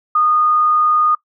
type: tone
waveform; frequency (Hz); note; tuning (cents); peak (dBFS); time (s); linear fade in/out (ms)
sine; 1229; D#6; -22; -11; 0.15-1.15; 5
effects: noise-tail reverb RT60 0.1 s tail -19 dB re dry